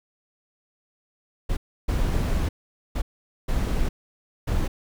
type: noise bursts at uneven times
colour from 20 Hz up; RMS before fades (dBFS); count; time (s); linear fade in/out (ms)
brown; -23; 5; 1.49-1.57 / 1.88-2.49 / 2.95-3.02 / 3.48-3.89 / 4.47-4.68; 10
effects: none